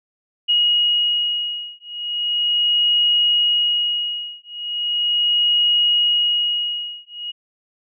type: beating tone pair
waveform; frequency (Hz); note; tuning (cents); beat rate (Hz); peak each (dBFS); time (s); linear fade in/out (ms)
sine; 2889 / 2889.38; F#7 / F#7; -42 / -42; 0.38; -19; 0.48-7.32; 20
effects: none